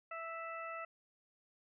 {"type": "harmonic tone", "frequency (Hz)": 659.3, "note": "E5", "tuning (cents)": 0, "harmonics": [1, 2, 3, 4], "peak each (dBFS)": [-47, -44, -50, -51], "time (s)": [0.11, 0.85], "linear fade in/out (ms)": 5, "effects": []}